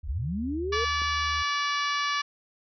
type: tone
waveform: sine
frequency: 76 Hz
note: D#2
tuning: 40 cents flat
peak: -34 dBFS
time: 0.03-1.43 s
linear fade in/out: 10 ms
type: linear sweep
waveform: sine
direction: up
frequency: 38.06 to 478.1 Hz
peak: -28 dBFS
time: 0.07-0.85 s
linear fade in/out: 10 ms
type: harmonic tone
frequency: 577 Hz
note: D5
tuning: 31 cents flat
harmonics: 2 / 3 / 4 / 5 / 6 / 7 / 8 / 9 / 10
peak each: -28 / -32 / -34 / -36 / -38 / -39 / -40 / -41 / -42 dBFS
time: 0.72-2.22 s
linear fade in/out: 10 ms
type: click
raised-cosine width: 2 ms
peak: -31 dBFS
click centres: 1.019 s
effects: none